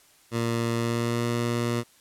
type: tone with pitch glide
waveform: 15% pulse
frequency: 116.54 to 118.71 Hz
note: A#2 to A#2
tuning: 0 to +32 cents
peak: -18 dBFS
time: 0.31-1.84 s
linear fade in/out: 50 ms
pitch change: +32 cents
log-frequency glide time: 0.75-1.25 s
effects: white hiss -58 dBFS RMS until 2 s + low-pass 12000 Hz 12 dB/octave